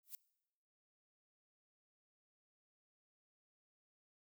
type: noise with exponential growth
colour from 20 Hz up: violet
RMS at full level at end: -44 dBFS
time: 0.03-0.15 s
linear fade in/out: 1 ms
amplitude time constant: 24 ms
effects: noise-tail reverb RT60 0.9 s tail -22 dB re dry